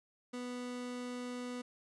30% pulse tone, 246.9 Hz, B3, in tune, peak -37 dBFS, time 0.33-1.62 s, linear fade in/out 10 ms, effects resampled to 22050 Hz + 13-bit

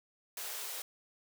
white high-pass noise, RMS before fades -41 dBFS, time 0.37-0.82 s, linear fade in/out 2 ms, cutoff 370 Hz, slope 96 dB/octave, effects none

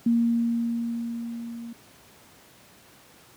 sine tone with level ramp, 233.4 Hz, A#3, 2 cents sharp, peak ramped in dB -17 to -35 dBFS, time 0.06-1.73 s, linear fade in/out 5 ms, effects pink hiss -53 dBFS RMS until 3.36 s + high-pass 100 Hz 12 dB/octave

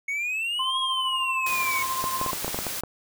triangle exponential two-way sweep, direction up then down, 2200 to 3308 to 2200 Hz, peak -24 dBFS, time 0.08-1.83 s, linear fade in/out 5 ms, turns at 0.79 s
sine tone with tremolo, 1046.5 Hz, C6, in tune, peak -24 dBFS, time 0.59-2.31 s, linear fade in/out 5 ms, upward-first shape triangle, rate 13 Hz, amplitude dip 60%
white noise, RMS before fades -32 dBFS, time 1.46-2.81 s, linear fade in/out 5 ms
clicks, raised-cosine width 1 ms, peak -15 dBFS, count 10, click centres 2.041 / 2.214 / 2.263 / 2.332 / 2.446 / 2.48 / 2.545 / 2.589 / 2.667 / 2.836 s
effects none

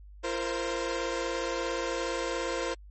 sawtooth chord, F suspended fourth, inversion none, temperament equal with one note detuned, 341.3 / 466.2 / 523.3 Hz, F4 / Bb4 / C5, -40 / 0 / 0 cents, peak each -31 / -31 / -29 dBFS, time 0.23-2.75 s, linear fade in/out 20 ms, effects added 50 Hz sine -46 dBFS peak until 2.9 s + MP3 32 kbps

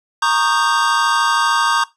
square chord, Eb dominant seventh, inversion second, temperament equal with one note detuned, 932.3 / 1108.7 / 1221.7 / 1568 Hz, Bb5 / Db6 / Eb6 / G6, 0 / 0 / -32 / 0 cents, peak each -20 dBFS, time 0.22-1.84 s, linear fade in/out 5 ms, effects noise-tail reverb RT60 0.2 s tail -19 dB re dry + low-pass 8000 Hz 12 dB/octave

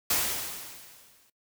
white noise with exponential decay, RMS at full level -24 dBFS, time 0.1-1.3 s, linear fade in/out 5 ms, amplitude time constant 260 ms, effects noise-tail reverb RT60 0.1 s tail -20 dB re dry

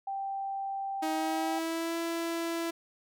sine tone, 784 Hz, G5, in tune, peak -32 dBFS, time 0.07-1.59 s, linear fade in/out 5 ms
sawtooth tone with pitch glide, 315.8 to 334 Hz, D#4 to E4, +26 to +23 cents, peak -27 dBFS, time 1.02-2.71 s, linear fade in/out 10 ms, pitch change +97 cents, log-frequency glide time 1.12-1.97 s
effects none

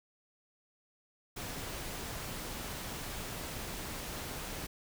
pink noise, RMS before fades -41 dBFS, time 1.36-4.67 s, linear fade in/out 10 ms, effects none

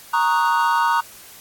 triangle chord, D# minor seventh, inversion second, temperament equal, 932.3 / 1108.7 / 1244.5 / 1480 Hz, A#5 / C#6 / D#6 / F#6, 0 / 0 / 0 / 0 cents, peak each -16 / -22 / -21 / -22 dBFS, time 0.13-1.01 s, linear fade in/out 10 ms, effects white hiss -43 dBFS RMS until 1.4 s + AAC 64 kbps

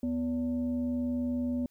sine tone with frequency modulation, 246.9 Hz, B3, in tune, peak -28 dBFS, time 0.03-1.66 s, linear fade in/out 2 ms, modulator 323 Hz, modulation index 0.43, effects white hiss -73 dBFS RMS until 1.7 s

